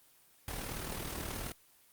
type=noise with amplitude modulation; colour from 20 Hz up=pink; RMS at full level=-37 dBFS; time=0.48-1.52 s; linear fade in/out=2 ms; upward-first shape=sine; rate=38.8 Hz; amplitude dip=55%; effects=white hiss -64 dBFS RMS until 1.92 s + Opus 24 kbps